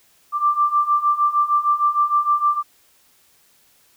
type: beating tone pair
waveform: sine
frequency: 1174.7 / 1181.2 Hz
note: D6 / D6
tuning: 0 / +10 cents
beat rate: 6.5 Hz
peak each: -20 / -17 dBFS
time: 0.32-2.63 s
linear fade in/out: 50 ms
effects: white hiss -57 dBFS RMS until 3.96 s